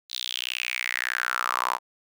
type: tone with high-pass filter sweep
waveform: sawtooth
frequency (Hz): 61.74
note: B1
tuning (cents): 0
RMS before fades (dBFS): -29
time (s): 0.09-1.79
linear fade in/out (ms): 50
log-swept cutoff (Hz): 4000 to 940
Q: 5.7
effects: none